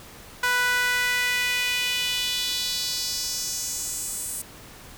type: tone with high-pass filter sweep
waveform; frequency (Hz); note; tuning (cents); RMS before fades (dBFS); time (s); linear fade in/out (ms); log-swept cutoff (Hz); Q
sawtooth; 493.9; B4; 0; -26; 0.43-4.42; 5; 1300 to 9300; 2.6
effects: pink hiss -45 dBFS RMS until 4.97 s